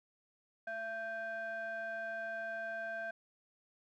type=ring-modulated tone; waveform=triangle; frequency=446.7 Hz; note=A4; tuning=26 cents sharp; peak=-33 dBFS; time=0.67-3.11 s; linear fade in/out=5 ms; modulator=1120 Hz; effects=none